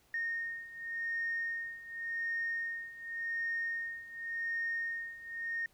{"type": "beating tone pair", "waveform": "sine", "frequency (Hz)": [1844, 1844.89], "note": ["A#6", "A#6"], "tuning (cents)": [-19, -18], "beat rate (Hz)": 0.89, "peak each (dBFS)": [-39, -36], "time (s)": [0.14, 5.66], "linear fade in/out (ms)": 2, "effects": ["tanh soft clip ceiling -27 dBFS", "pink hiss -68 dBFS RMS until 5.73 s"]}